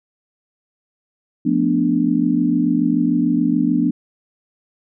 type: chord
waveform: sine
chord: B half-diminished seventh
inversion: second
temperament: equal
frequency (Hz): 174.61 / 220 / 246.9 / 293.7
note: F3 / A3 / B3 / D4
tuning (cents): 0 / 0 / 0 / 0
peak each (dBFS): -22 / -23 / -18 / -18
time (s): 1.45-3.91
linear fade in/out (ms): 10
effects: none